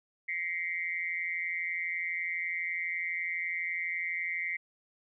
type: tone with amplitude modulation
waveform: sine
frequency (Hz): 2084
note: C7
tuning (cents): -7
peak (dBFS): -27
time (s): 0.28-4.57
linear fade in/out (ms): 10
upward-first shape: sine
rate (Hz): 172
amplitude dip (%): 95
effects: none